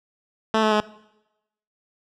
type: tone with pitch steps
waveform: 10% pulse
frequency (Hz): 220 / 216 / 212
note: A3 / A3 / G#3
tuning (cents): 0 / -32 / +36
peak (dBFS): -9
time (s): 0.54-0.804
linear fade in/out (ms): 2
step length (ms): 88
effects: noise-tail reverb RT60 0.9 s tail -20 dB re dry + low-pass 4000 Hz 12 dB/octave